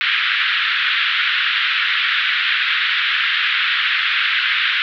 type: band-pass noise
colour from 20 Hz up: pink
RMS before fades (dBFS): -18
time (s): 0.01-4.82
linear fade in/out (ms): 0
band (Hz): 1400 to 3700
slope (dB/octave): 48
effects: none